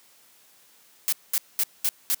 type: noise bursts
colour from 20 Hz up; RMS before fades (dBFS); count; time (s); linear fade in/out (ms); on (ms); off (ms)
blue; -23; 5; 1.08-2.145; 0; 45; 210
effects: white hiss -57 dBFS RMS until 2.2 s + high-pass 150 Hz 12 dB/octave